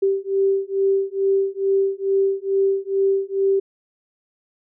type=beating tone pair; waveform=sine; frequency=389.3 / 391.6 Hz; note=G4 / G4; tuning=-12 / -2 cents; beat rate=2.3 Hz; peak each=-20 dBFS; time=0.02-3.6 s; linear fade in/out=10 ms; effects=none